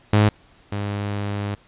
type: tone pair in turn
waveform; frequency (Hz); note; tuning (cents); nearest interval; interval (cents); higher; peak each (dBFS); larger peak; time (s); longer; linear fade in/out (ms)
sawtooth; 105.1 / 101.93; G#2 / G#2; +21 / -32; minor second; 53; first; -9 / -20; first; 0.13-0.29 / 0.72-1.55; second; 5
effects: pink hiss -54 dBFS RMS until 1.67 s + resampled to 8000 Hz